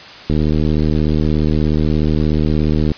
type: click train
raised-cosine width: 3 ms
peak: -4 dBFS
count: 202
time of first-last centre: 0.3-2.917 s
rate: 76.8 Hz
effects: white hiss -35 dBFS RMS until 2.97 s + resampled to 11025 Hz